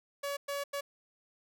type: tone bursts at uneven times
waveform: sawtooth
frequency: 566 Hz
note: C#5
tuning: 36 cents sharp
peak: -30 dBFS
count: 3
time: 0.23-0.37 / 0.48-0.64 / 0.73-0.81 s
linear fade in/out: 10 ms
effects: 10-bit